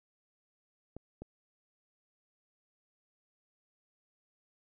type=clicks; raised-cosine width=2 ms; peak=-30 dBFS; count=2; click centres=0.966 / 1.22 s; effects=none